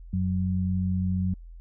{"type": "tone pair together", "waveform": "sine", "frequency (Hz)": [90.65, 185], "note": ["F#2", "F#3"], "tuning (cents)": [-35, 0], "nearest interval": "octave", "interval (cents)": 1235, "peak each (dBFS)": -26, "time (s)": [0.13, 1.34], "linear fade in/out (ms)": 5, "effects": ["added 42 Hz sine -41 dBFS peak until 1.6 s"]}